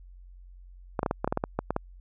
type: clicks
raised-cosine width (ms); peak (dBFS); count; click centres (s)
1; -12; 12; 0.992 / 1.031 / 1.062 / 1.111 / 1.245 / 1.276 / 1.325 / 1.374 / 1.439 / 1.59 / 1.706 / 1.764
effects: added 45 Hz sine -46 dBFS peak until 2 s